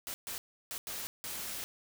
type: noise bursts at uneven times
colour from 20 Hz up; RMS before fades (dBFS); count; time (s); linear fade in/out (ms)
white; -40; 5; 0.07-0.14 / 0.27-0.38 / 0.71-0.78 / 0.87-1.07 / 1.24-1.64; 0
effects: none